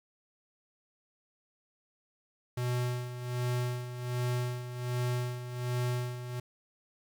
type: tone with tremolo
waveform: square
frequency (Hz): 123.47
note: B2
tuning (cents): 0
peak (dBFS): -29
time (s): 2.57-6.4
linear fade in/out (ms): 5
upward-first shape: sine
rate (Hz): 1.3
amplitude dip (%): 70
effects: 10-bit

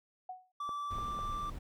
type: tone with exponential decay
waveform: sine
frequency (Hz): 740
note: F#5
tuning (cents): 0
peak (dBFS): -37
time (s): 0.29-0.52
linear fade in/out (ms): 5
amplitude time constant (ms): 48
type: tone with pitch glide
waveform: triangle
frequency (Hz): 1162 to 1174.8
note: D6 to D6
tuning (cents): -19 to 0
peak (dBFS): -34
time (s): 0.6-1.5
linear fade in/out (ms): 5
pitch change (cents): +19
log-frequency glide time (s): 0.9-0.98
type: clicks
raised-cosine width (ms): 1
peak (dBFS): -32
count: 3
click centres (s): 0.692 / 0.984 / 1.19
type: noise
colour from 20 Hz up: brown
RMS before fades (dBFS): -43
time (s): 0.9-1.59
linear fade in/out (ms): 10
effects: none

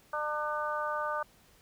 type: harmonic tone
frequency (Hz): 300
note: D4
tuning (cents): +37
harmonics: 2 / 3 / 4 / 5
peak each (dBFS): -36 / -37 / -34 / -38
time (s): 0.13-1.23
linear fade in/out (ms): 5
effects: pink hiss -62 dBFS RMS until 1.61 s

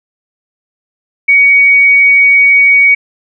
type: tone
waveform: sine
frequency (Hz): 2247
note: C#7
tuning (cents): +23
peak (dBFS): -3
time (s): 1.28-2.95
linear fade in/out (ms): 10
effects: none

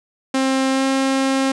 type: tone with pitch glide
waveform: sawtooth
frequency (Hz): 265.5 to 268.1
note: C4 to C4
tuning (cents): +25 to +42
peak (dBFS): -12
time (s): 0.34-1.52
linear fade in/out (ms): 5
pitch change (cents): +17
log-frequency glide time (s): 0.71-0.84
effects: resampled to 22050 Hz + 8-bit

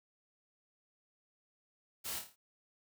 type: noise with echo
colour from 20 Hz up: white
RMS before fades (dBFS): -41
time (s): 2.04-2.2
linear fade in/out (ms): 20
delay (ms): 27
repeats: 6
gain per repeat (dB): -5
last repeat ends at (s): 2.362
effects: none

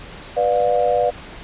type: chord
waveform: sine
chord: B diminished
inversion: none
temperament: just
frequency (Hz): 493.9 / 592.7 / 711.2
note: B4 / D5 / F5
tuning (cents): 0 / +16 / +31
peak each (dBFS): -19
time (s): 0.36-1.11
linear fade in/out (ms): 20
effects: pink hiss -37 dBFS RMS until 1.43 s + resampled to 8000 Hz

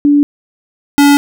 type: tone pair in turn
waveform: sine / square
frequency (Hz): 289.4 / 285.4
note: D4 / D4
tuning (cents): -25 / -49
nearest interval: unison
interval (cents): 24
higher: first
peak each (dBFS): -5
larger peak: neither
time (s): 0.05-0.23 / 0.98-1.17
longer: second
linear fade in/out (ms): 0
effects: none

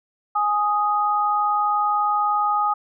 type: tone pair together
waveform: sine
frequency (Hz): 831.6 / 1246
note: G#5 / D#6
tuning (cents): +2 / +2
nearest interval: perfect fifth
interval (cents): 700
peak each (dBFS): -21 / -20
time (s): 0.35-2.74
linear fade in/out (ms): 10
effects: none

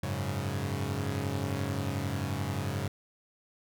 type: chord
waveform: sawtooth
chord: F# suspended second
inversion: none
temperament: equal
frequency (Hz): 92.5 / 103.83 / 138.59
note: F#2 / G#2 / C#3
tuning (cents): 0 / 0 / 0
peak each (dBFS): -31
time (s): 0.03-2.88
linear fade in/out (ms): 5
effects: none

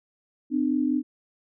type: tone pair together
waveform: sine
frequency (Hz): 255.1 / 300.2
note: C4 / D4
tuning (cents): -44 / +38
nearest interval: minor third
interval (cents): 282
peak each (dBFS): -24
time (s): 0.5-1.03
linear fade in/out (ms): 50
effects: none

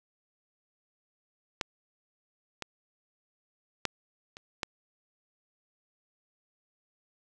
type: clicks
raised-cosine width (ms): 0.2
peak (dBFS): -12 / -18 / -10 / -27 / -13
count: 5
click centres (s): 1.612 / 2.623 / 3.853 / 4.369 / 4.632
effects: none

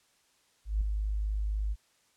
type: tone with ADSR envelope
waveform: sine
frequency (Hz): 51.91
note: G#1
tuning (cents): 0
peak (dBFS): -23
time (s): 0.65-1.76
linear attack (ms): 160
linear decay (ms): 5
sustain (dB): -5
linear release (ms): 43
effects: white hiss -68 dBFS RMS until 2.16 s + low-pass 9000 Hz 12 dB/octave

